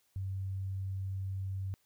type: tone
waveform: sine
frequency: 96 Hz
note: G2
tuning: 36 cents flat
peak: -34 dBFS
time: 0.16-1.74 s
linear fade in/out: 0 ms
effects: white hiss -73 dBFS RMS until 1.85 s